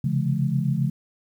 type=tone cluster; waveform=sine; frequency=131.6 / 139.2 / 170 / 212 Hz; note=C3 / C#3 / F3 / G#3; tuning=+10 / +8 / -46 / +36 cents; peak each=-29 / -23 / -26 / -28 dBFS; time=0.04-0.9 s; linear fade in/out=5 ms; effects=9-bit